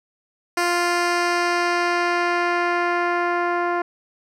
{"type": "tone with low-pass filter sweep", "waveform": "10% pulse", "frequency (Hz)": 349.2, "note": "F4", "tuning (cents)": 0, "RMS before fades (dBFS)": -21, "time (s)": [0.57, 3.82], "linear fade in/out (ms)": 5, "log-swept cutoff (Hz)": [10000, 1300], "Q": 0.76, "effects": []}